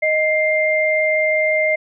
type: tone pair together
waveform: sine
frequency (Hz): 623 / 2102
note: D#5 / C7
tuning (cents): +2 / +7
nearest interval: octave + major sixth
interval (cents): 2105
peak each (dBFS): -17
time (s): 0.02-1.76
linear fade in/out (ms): 10
effects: none